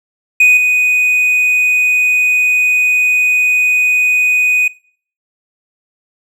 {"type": "tone with level steps", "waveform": "triangle", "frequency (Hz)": 2489, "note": "D#7", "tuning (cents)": 0, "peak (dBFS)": [-3, -7], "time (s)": [0.4, 4.68], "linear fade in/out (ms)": 5, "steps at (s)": 0.57, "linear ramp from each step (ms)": 2, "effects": ["noise-tail reverb RT60 0.5 s tail -21 dB re dry"]}